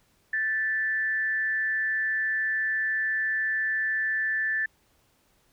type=tone with frequency modulation; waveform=sine; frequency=1760 Hz; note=A6; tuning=in tune; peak=-24 dBFS; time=0.33-4.66 s; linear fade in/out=5 ms; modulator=194 Hz; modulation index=0.31; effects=pink hiss -66 dBFS RMS until 5.52 s